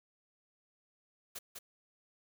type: noise with echo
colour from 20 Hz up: white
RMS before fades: -43 dBFS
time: 1.35-1.39 s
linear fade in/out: 10 ms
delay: 200 ms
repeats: 1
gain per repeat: -3 dB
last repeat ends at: 1.59 s
effects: none